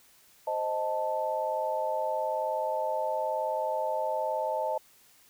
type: chord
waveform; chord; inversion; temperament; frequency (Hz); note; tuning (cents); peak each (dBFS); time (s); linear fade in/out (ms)
sine; A diminished; first; equal; 523.3 / 622.3 / 880; C5 / Eb5 / A5; 0 / 0 / 0; -34 / -31 / -31; 0.47-4.78; 5
effects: white hiss -60 dBFS RMS until 5.29 s